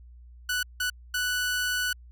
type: tone bursts at uneven times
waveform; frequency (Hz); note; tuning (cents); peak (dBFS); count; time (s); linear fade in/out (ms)
sawtooth; 1483; F#6; +4; -22; 3; 0.49-0.63 / 0.8-0.9 / 1.14-1.93; 5
effects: added 60 Hz sine -46 dBFS peak until 2.11 s